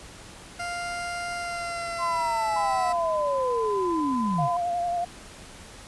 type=tone with pitch glide; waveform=20% pulse; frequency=698.5 to 655.5 Hz; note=F5 to E5; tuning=0 to -10 cents; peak=-25 dBFS; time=0.59-2.93 s; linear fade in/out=10 ms; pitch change=-110 cents; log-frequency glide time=1.35-2.73 s
type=linear sweep; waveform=sine; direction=down; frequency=1052 to 126.8 Hz; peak=-24 dBFS; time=1.98-4.49 s; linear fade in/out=50 ms
type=tone; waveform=sine; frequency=1013 Hz; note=B5; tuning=44 cents sharp; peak=-27 dBFS; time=2.56-4.57 s; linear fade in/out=5 ms
type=tone with vibrato; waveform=sine; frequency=698.5 Hz; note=F5; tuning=in tune; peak=-24 dBFS; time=4.38-5.05 s; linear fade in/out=10 ms; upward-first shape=sine; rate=11 Hz; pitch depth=27 cents each way
effects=pink hiss -45 dBFS RMS until 5.87 s + resampled to 24000 Hz